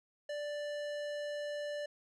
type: tone with tanh clipping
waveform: sine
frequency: 587.3 Hz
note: D5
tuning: in tune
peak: -39 dBFS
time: 0.29-1.86 s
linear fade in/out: 5 ms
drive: 18 dB
effects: none